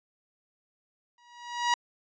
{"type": "tone with exponential growth", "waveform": "sawtooth", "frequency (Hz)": 960, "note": "B5", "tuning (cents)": -49, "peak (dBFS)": -17, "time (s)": [1.18, 1.74], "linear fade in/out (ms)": 2, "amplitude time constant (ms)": 120, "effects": ["resampled to 16000 Hz"]}